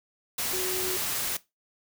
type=tone in noise; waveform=sine; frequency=370.3 Hz; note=F#4; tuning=1 cent sharp; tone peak=-31 dBFS; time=0.53-0.97 s; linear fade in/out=5 ms; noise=white; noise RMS=-30 dBFS; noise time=0.38-1.37 s; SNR=-4 dB; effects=noise-tail reverb RT60 0.2 s tail -18 dB re dry